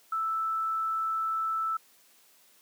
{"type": "tone", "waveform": "sine", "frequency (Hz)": 1318.5, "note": "E6", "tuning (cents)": 0, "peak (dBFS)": -27, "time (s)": [0.12, 1.77], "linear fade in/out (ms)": 5, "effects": ["white hiss -61 dBFS RMS until 2.61 s", "high-pass 200 Hz 12 dB/octave"]}